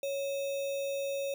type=tone with sample-and-hold; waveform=sine; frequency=554.4 Hz; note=C#5; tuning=in tune; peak=-31 dBFS; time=0.03-1.34 s; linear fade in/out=2 ms; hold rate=3150 Hz; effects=none